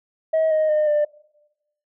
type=tone with pitch steps; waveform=sine; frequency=638 / 623.4 / 609.2 / 595.3 Hz; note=D#5 / D#5 / D#5 / D5; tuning=+43 / +3 / -37 / +23 cents; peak=-14 dBFS; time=0.33-1.05 s; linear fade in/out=10 ms; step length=180 ms; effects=noise-tail reverb RT60 0.9 s tail -22 dB re dry + tanh soft clip ceiling -14 dBFS